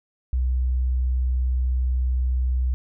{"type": "tone", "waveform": "sine", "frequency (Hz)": 63.1, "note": "B1", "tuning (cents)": 38, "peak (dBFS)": -19, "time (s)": [0.33, 2.74], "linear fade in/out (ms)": 0, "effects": []}